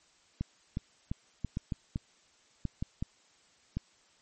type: clicks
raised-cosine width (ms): 5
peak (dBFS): -20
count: 11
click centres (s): 0.41 / 0.771 / 1.115 / 1.447 / 1.571 / 1.722 / 1.959 / 2.653 / 2.825 / 3.025 / 3.77
effects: white hiss -65 dBFS RMS until 4.21 s + MP3 32 kbps